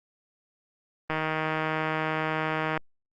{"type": "click train", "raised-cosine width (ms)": 0.5, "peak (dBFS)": -13, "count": 264, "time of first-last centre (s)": [1.1, 2.775], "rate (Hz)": 157, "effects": ["Opus 24 kbps"]}